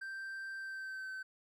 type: tone with pitch glide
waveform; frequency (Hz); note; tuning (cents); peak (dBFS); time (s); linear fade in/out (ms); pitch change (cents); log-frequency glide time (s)
triangle; 1568 to 1534.8; G6 to G6; 0 to -37; -39; 0.01-1.23; 10; -37; 0.57-1.11
effects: none